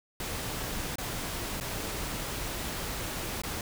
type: noise with dropouts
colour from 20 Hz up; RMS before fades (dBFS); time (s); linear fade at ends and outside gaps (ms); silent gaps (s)
pink; -35; 0.2-3.61; 2; 0.957-0.983 / 1.601-1.609 / 3.419-3.435
effects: none